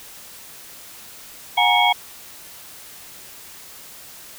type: tone cluster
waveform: sine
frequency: 727 / 821 / 943 / 2218 / 3279 Hz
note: F#5 / G#5 / A#5 / C#7 / G#7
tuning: -31 / -20 / +20 / 0 / -23 cents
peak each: -20 dBFS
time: 1.57-1.93 s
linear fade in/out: 10 ms
effects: white hiss -41 dBFS RMS until 4.38 s